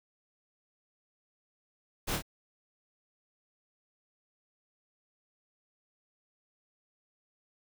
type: noise with echo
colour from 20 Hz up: pink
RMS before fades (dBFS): -32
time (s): 2.07-2.17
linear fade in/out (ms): 20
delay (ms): 27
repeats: 2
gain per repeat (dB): -4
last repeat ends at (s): 2.224
effects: none